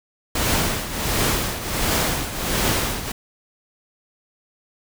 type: noise with tremolo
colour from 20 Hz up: pink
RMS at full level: -19 dBFS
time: 0.35-3.12 s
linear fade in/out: 5 ms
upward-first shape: triangle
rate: 1.4 Hz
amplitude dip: 75%
effects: none